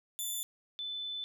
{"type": "tone pair in turn", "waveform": ["10% pulse", "sine"], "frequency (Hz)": [3510, 3510], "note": ["A7", "A7"], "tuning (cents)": [-5, -5], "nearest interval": "unison", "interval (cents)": 0, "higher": "neither", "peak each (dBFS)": [-27, -36], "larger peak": "first", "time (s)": [[0.19, 0.43], [0.79, 1.24]], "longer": "second", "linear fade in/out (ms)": 0, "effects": []}